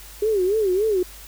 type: tone with vibrato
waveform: sine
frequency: 400.6 Hz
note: G4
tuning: 38 cents sharp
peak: -17 dBFS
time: 0.22-1.03 s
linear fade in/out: 5 ms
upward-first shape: sine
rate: 3.5 Hz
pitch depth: 180 cents each way
effects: added 50 Hz sine -43 dBFS peak until 1.27 s + white hiss -43 dBFS RMS until 1.27 s